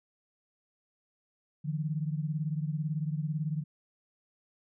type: beating tone pair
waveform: sine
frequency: 150 / 168 Hz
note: D3 / E3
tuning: +37 / +33 cents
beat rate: 18 Hz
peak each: -31 / -35 dBFS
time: 1.64-3.64 s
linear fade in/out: 20 ms
effects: none